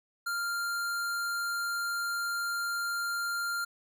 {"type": "tone", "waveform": "square", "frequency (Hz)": 1394, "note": "F6", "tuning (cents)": -4, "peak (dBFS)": -31, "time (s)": [0.26, 3.65], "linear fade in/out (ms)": 10, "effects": []}